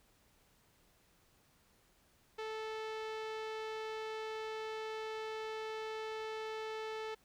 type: tone with low-pass filter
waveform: sawtooth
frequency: 438.1 Hz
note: A4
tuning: 7 cents flat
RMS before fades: -42 dBFS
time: 2.38-7.15 s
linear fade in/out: 10 ms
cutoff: 3800 Hz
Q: 1
effects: pink hiss -70 dBFS RMS until 7.24 s